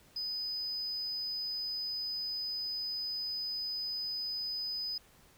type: tone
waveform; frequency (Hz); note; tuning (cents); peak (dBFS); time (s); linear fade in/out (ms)
triangle; 5000; D#8; +8; -32; 0.16-4.98; 5
effects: tanh soft clip ceiling -30 dBFS + pink hiss -62 dBFS RMS until 5.37 s